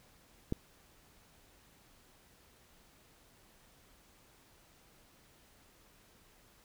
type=click; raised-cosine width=3 ms; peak=-19 dBFS; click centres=0.524 s; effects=pink hiss -64 dBFS RMS until 6.64 s